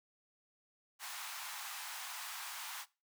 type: high-pass noise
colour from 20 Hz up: pink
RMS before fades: -45 dBFS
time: 0.99-2.86 s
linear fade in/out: 50 ms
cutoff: 790 Hz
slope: 48 dB/octave
effects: noise-tail reverb RT60 0.3 s tail -21 dB re dry